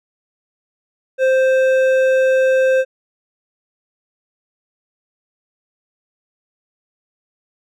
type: tone with hard clipping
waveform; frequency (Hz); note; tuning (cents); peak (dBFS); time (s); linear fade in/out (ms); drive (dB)
sine; 523.3; C5; 0; -13; 1.18-2.85; 50; 9
effects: none